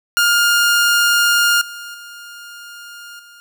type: tone with level steps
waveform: sawtooth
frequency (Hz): 1412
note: F6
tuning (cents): +19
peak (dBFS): -8 / -26 / -30 / -37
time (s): 0.17-3.4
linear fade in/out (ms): 0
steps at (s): 1.61 / 1.94 / 3.19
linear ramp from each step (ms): 5
effects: none